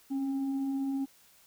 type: tone with frequency modulation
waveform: sine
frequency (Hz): 272.6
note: C#4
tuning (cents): -29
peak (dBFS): -29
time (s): 0.1-1.06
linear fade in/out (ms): 20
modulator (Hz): 530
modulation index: 0.23
effects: white hiss -61 dBFS RMS until 1.46 s